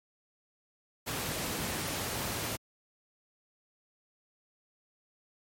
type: noise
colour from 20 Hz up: pink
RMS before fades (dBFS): -34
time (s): 1.06-2.57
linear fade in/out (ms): 20
effects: high-pass 80 Hz 12 dB/octave + MP3 64 kbps